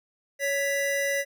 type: tone pair together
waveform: square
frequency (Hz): 558.2 / 1975.5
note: C#5 / B6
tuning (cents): +12 / 0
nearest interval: octave + minor seventh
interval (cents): 2188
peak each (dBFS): -28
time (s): 0.39-1.25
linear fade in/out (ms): 50
effects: none